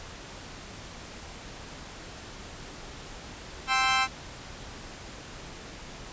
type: chord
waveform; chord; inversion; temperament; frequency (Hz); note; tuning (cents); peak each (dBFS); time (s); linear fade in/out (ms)
20% pulse; C major; second; equal; 784 / 1046.5 / 1318.5; G5 / C6 / E6; 0 / 0 / 0; -22; 3.67-4.08; 50
effects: pink hiss -43 dBFS RMS until 6.12 s + resampled to 16000 Hz